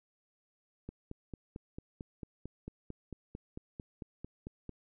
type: click train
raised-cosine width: 3 ms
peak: -29 dBFS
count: 18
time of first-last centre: 0.89-4.693 s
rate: 4.47 Hz
effects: none